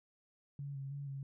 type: tone with pitch steps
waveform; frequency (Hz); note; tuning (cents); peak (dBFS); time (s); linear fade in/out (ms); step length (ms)
sine; 141.3 / 136.6 / 141.6 / 137.2; C#3 / C#3 / C#3 / C#3; +34 / -25 / +37 / -17; -40; 0.59-1.23; 2; 160
effects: none